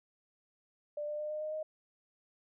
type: tone with pitch steps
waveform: sine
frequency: 592 / 597.8 / 603.7 / 609.7 / 615.7 / 621.8 Hz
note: D5 / D5 / D5 / D#5 / D#5 / D#5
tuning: +14 / +31 / +48 / -35 / -18 / -1 cents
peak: -35 dBFS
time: 0.97-1.63 s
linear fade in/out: 5 ms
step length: 110 ms
effects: none